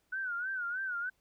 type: tone with vibrato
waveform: sine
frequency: 1480 Hz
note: F#6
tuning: in tune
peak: -33 dBFS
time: 0.12-1.1 s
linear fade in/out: 10 ms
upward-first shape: sine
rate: 3.2 Hz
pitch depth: 110 cents each way
effects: pink hiss -75 dBFS RMS until 1.2 s